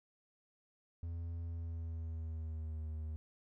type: tone with pitch glide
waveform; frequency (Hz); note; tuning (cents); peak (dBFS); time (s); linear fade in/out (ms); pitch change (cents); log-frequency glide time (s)
triangle; 84.1 to 78.02; E2 to D#2; +35 to +5; -37; 1.03-3.16; 0; -130; 1.43-2.88
effects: none

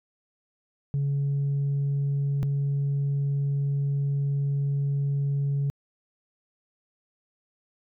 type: tone pair in turn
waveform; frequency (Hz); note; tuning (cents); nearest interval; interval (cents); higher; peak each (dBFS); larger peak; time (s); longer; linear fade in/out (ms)
sine; 140.5 / 140.5; C#3 / C#3; +24 / +24; unison; 0; neither; -21; neither; 0.94-2.43 / 2.43-5.7; second; 0
effects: tanh soft clip ceiling -21 dBFS

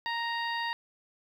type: harmonic tone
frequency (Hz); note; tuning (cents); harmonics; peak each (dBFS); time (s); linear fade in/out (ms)
932.3; A#5; 0; 1 / 2 / 3 / 4 / 5; -33 / -34 / -41 / -41 / -43; 0.06-0.73; 0
effects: 10-bit

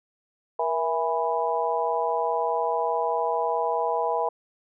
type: harmonic tone with a mistuned harmonic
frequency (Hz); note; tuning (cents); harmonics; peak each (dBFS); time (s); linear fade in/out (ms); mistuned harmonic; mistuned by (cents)
164.81; E3; 0; 3 / 4 / 5 / 6; -28 / -28 / -28 / -28; 0.59-4.29; 5; 3; -60
effects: none

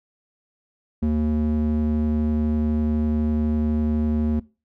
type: tone with band-pass filter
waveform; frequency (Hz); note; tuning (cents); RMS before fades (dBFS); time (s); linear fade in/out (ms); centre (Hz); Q
square; 76; D#2; -40; -21; 1.02-4.4; 10; 190; 2.9
effects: noise-tail reverb RT60 0.3 s tail -21 dB re dry

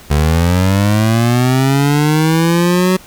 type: linear sweep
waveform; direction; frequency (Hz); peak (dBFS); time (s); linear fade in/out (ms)
25% pulse; up; 72.1 to 187.1; -6; 0.1-2.97; 10
effects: pink hiss -39 dBFS RMS until 3.06 s

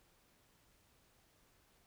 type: silence
effects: pink hiss -71 dBFS RMS until 1.86 s

